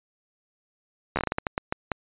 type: slowing click train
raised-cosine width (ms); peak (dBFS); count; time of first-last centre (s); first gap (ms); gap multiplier
0.5; -10; 12; 1.16-1.917; 12; 1.32
effects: resampled to 8000 Hz